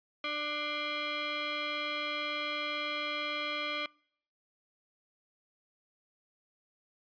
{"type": "tone with frequency modulation", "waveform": "sine", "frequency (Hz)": 592, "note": "D5", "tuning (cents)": 14, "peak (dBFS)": -32, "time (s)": [0.24, 3.86], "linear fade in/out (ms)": 2, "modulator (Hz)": 891, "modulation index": 3.3, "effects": ["noise-tail reverb RT60 0.6 s tail -26 dB re dry", "resampled to 11025 Hz"]}